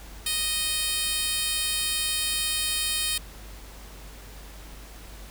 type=tone with high-pass filter; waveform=10% pulse; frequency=622.3 Hz; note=D#5; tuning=in tune; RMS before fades=-27 dBFS; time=0.26-3.18 s; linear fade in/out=5 ms; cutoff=4500 Hz; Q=0.75; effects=added 50 Hz sine -42 dBFS peak until 5.3 s + pink hiss -47 dBFS RMS until 5.3 s